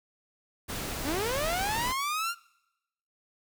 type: noise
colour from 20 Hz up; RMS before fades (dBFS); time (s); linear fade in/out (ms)
pink; -35; 0.68-1.93; 20
type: linear sweep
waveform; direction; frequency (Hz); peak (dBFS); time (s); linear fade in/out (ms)
sawtooth; up; 249.8 to 1422; -25; 1.03-2.35; 50
effects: noise-tail reverb RT60 0.9 s tail -23 dB re dry